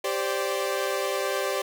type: chord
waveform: sawtooth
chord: G suspended fourth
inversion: none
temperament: equal with one note detuned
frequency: 392 / 523.3 / 583.3 Hz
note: G4 / C5 / D5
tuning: 0 / 0 / -12 cents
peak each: -26 dBFS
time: 0.04-1.62 s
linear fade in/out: 5 ms
effects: none